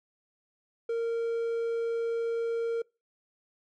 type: tone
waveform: triangle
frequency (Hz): 462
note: A#4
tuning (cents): -16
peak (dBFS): -25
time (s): 0.89-2.82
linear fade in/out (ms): 5
effects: noise-tail reverb RT60 0.3 s tail -26 dB re dry + MP3 48 kbps